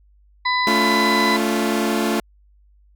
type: harmonic tone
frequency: 1000 Hz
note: B5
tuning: 21 cents sharp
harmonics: 1 / 2 / 4 / 5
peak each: -20 / -21 / -25 / -36 dBFS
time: 0.45-1.37 s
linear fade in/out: 10 ms
type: chord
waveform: sawtooth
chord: A augmented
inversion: none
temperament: equal with one note detuned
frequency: 220 / 282.7 / 349.2 Hz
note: A3 / C#4 / E#4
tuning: 0 / +34 / 0 cents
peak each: -17 / -21 / -19 dBFS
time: 0.67-2.2 s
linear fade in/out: 2 ms
effects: added 50 Hz sine -51 dBFS peak until 2.95 s